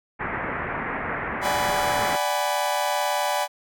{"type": "low-pass noise", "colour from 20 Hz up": "white", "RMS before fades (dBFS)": -29, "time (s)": [0.19, 2.17], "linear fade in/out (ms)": 20, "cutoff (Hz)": 2100, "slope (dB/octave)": 48}
{"type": "chord", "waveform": "40% pulse", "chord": "G# half-diminished seventh", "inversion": "second", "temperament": "equal with one note detuned", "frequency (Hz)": [587.3, 752.1, 830.6, 987.8], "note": ["D5", "F#5", "G#5", "B5"], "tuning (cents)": [0, 28, 0, 0], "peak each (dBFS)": -27, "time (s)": [1.41, 3.48], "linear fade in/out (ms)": 50}
{"effects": []}